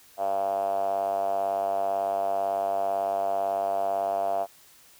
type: tone with band-pass filter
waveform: 5% pulse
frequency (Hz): 98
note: G2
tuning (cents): 0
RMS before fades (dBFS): -27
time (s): 0.17-4.47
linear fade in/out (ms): 50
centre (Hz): 680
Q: 8.7
effects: white hiss -55 dBFS RMS until 4.99 s